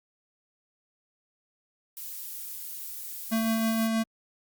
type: noise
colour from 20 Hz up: violet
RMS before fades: -38 dBFS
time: 1.97-3.87 s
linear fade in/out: 0 ms
type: tone with tremolo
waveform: square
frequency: 224.1 Hz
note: A3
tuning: 32 cents sharp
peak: -24 dBFS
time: 3.31-4.04 s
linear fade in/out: 20 ms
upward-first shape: sine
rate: 6.3 Hz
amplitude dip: 25%
effects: Opus 48 kbps